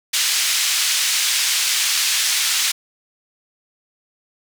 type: band-pass noise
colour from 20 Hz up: white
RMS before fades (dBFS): -19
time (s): 0.13-2.72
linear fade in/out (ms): 10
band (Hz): 2100 to 6800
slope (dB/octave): 12
effects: none